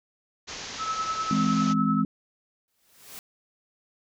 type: low-pass noise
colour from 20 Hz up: white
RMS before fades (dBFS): -38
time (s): 0.47-1.74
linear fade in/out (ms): 20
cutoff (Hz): 6800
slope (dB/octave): 96
type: tone with tremolo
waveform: sine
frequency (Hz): 1300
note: E6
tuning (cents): -24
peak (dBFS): -24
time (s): 0.78-2.04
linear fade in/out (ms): 50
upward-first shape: triangle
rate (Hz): 10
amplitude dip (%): 65
type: chord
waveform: sine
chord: E augmented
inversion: none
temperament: equal with one note detuned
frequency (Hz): 164.81 / 210.3 / 261.6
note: E3 / G#3 / B#3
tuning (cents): 0 / +22 / 0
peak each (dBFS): -28 / -24 / -26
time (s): 1.31-2.05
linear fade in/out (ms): 2
type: noise with exponential growth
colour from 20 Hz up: white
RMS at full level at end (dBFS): -39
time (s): 2.68-3.19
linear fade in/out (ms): 0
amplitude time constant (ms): 110
effects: none